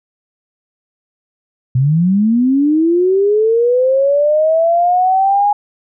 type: linear sweep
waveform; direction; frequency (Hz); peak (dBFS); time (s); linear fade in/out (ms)
sine; up; 122.2 to 830.6; -9; 1.75-5.53; 5
effects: none